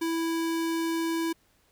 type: tone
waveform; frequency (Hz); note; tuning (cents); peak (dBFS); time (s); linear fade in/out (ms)
square; 329.6; E4; 0; -27; 0.01-1.33; 10
effects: pink hiss -66 dBFS RMS until 1.71 s